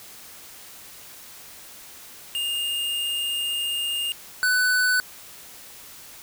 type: tone pair in turn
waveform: square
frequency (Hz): 2825 / 1496.5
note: F7 / F#6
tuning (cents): +19 / +19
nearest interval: major seventh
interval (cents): 1100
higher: first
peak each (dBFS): -25 / -19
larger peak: second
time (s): 2.35-4.12 / 4.43-5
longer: first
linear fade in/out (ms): 0
effects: white hiss -44 dBFS RMS until 6.22 s